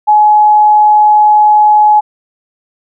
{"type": "tone", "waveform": "sine", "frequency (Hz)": 845, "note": "G#5", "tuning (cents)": 30, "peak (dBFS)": -3, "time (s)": [0.07, 2.01], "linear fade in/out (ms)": 20, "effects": []}